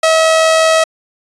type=tone with amplitude modulation; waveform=sawtooth; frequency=643 Hz; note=E5; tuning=43 cents flat; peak=-3 dBFS; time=0.03-0.84 s; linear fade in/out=5 ms; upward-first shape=sine; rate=85.4 Hz; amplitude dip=25%; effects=resampled to 22050 Hz